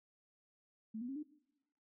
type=tone with pitch steps; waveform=sine; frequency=220 / 244.1 / 270.9 / 300.5 Hz; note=A3 / B3 / C#4 / D4; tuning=0 / -20 / -40 / +40 cents; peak=-40 dBFS; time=0.94-1.232 s; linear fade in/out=10 ms; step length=73 ms; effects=noise-tail reverb RT60 1.0 s tail -23 dB re dry